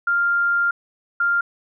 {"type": "tone pair in turn", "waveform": "sine", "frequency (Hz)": [1396.9, 1396.9], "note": ["F6", "F6"], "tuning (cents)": [0, 0], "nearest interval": "unison", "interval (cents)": 0, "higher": "neither", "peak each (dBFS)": [-16, -16], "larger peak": "neither", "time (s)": [[0.07, 0.71], [1.2, 1.41]], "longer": "first", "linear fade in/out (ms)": 5, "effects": []}